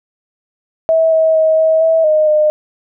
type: tone with pitch steps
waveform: sine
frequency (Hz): 648 / 641 / 635 / 639 / 649 / 617 / 609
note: E5 / E5 / D#5 / D#5 / E5 / D#5 / D#5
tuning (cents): -30 / -49 / +35 / +46 / -27 / -15 / -37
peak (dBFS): -8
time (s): 0.89-2.5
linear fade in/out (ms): 0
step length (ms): 230
effects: none